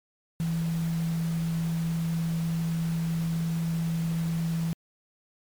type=tone in noise; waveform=sine; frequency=165.2 Hz; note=E3; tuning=4 cents sharp; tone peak=-25 dBFS; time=0.4-4.73 s; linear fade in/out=0 ms; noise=pink; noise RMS=-43 dBFS; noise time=0.4-4.73 s; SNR=+15 dB; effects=MP3 96 kbps